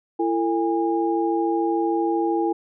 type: tone cluster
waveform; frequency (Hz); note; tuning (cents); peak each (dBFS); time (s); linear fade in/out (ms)
sine; 336.4 / 449.6 / 816; E4 / A4 / G#5; +35 / +37 / -31; -21 / -27 / -25; 0.19-2.53; 10
effects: none